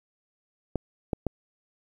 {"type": "clicks", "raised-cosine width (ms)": 2, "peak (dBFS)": -13, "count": 3, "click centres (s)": [0.757, 1.132, 1.267], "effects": ["9-bit"]}